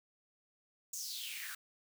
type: noise with high-pass filter sweep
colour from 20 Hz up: white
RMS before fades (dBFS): -43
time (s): 0.93-1.55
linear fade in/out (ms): 5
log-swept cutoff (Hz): 7000 to 1400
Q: 5.6
effects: none